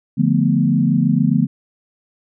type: chord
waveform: sine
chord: B half-diminished seventh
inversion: first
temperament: equal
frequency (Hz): 146.83 / 174.61 / 220 / 246.9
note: D3 / F3 / A3 / B3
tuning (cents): 0 / 0 / 0 / 0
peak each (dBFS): -18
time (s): 0.17-1.47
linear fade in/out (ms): 20
effects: none